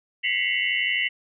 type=tone cluster; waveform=sine; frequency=1967 / 2059 / 2184 / 2746 / 2950 Hz; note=B6 / C7 / C#7 / F7 / F#7; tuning=-7 / -28 / -26 / -30 / -6 cents; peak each=-28 dBFS; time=0.23-1.09 s; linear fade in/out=20 ms; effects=none